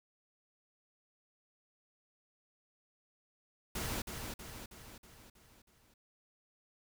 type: noise with echo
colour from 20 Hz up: pink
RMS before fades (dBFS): -38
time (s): 3.75-4.02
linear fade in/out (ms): 5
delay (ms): 320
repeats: 6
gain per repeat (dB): -5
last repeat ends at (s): 5.94
effects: none